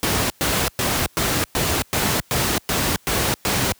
pink noise bursts, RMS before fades -20 dBFS, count 10, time 0.03-3.72 s, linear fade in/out 0 ms, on 270 ms, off 110 ms, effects white hiss -54 dBFS RMS until 3.79 s + high-pass 60 Hz 12 dB/octave

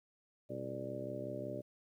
harmonic tone with a mistuned harmonic, 65.41 Hz, C2, in tune, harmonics 2 / 3 / 4 / 5 / 6 / 7 / 8 / 9, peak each -47 / -50 / -48 / -48 / -48 / -51 / -54 / -43 dBFS, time 0.49-1.62 s, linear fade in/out 20 ms, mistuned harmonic 2, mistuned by -140 cents, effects 12-bit

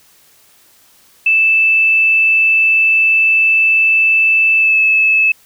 sine tone with pitch glide, 2637 to 2605 Hz, E7 to E7, 0 to -21 cents, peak -8 dBFS, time 1.26-5.32 s, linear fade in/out 5 ms, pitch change -21 cents, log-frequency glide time 4.57-4.79 s, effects white hiss -49 dBFS RMS until 5.45 s

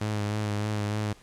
sawtooth tone with vibrato, 105.1 Hz, G#2, 21 cents sharp, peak -23 dBFS, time 0.01-1.13 s, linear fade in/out 5 ms, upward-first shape sine, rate 3.3 Hz, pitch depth 30 cents each way, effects pink hiss -55 dBFS RMS until 1.22 s + low-pass 9000 Hz 12 dB/octave

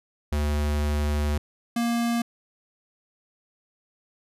square tone pair in turn, 74 / 234.9 Hz, D2 / A#3, +14 / +13 cents, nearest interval octave + minor sixth, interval 1999 cents, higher second, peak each -23 dBFS, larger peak neither, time 0.32-1.38 / 1.76-2.22 s, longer first, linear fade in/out 5 ms, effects resampled to 32000 Hz

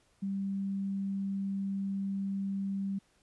sine tone, 196 Hz, G3, in tune, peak -31 dBFS, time 0.22-2.99 s, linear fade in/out 10 ms, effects pink hiss -69 dBFS RMS until 3.22 s + resampled to 24000 Hz

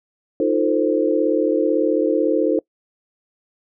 sine chord, F dominant seventh, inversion third, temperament equal with one note detuned, 311.1 / 349.2 / 447.4 / 523.3 Hz, Eb4 / F4 / A4 / C5, 0 / 0 / +29 / 0 cents, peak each -20 / -22 / -20 / -21 dBFS, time 0.4-2.59 s, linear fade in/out 2 ms, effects noise-tail reverb RT60 0.1 s tail -24 dB re dry

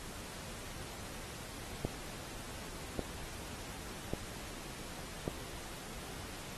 click train, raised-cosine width 2 ms, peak -21 dBFS, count 4, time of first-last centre 1.85-5.279 s, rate 0.875 Hz, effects pink hiss -47 dBFS RMS until 6.57 s + AAC 32 kbps

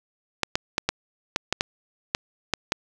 clicks, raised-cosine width 0.2 ms, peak -4 dBFS, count 10, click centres 0.433 / 0.555 / 0.781 / 0.89 / 1.361 / 1.526 / 1.609 / 2.149 / 2.537 / 2.721 s, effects none

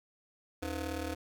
20% pulse ring-modulated tone, 197.8 Hz, G3, 16 cents sharp, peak -27 dBFS, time 0.62-1.15 s, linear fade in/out 10 ms, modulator 118 Hz, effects none

